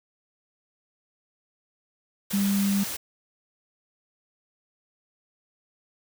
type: tone in noise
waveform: sine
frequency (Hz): 198.9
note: G3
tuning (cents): +25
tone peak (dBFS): -21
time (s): 2.33-2.84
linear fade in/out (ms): 10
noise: white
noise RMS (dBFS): -33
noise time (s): 2.3-2.97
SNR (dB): +9
effects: none